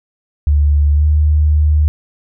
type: tone with pitch glide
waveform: sine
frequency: 73.1 to 75.63 Hz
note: D2 to D#2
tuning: -7 to -49 cents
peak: -8 dBFS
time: 0.47-1.88 s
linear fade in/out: 0 ms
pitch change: +58 cents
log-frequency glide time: 0.95-1.04 s
effects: none